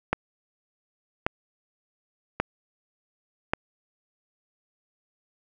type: click train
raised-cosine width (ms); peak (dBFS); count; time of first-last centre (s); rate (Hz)
0.5; -7; 4; 0.13-3.535; 0.881
effects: none